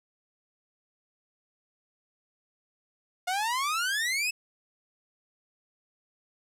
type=exponential sweep; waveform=sawtooth; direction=up; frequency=707 to 2637 Hz; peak=-23 dBFS; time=3.27-4.31 s; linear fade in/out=10 ms; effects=low-pass 12000 Hz 12 dB/octave